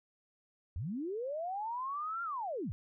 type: linear two-way sweep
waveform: sine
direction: up then down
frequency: 68.3 to 1402 to 68.3 Hz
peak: -35 dBFS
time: 0.76-2.72 s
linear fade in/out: 0 ms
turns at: 2.23 s
effects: none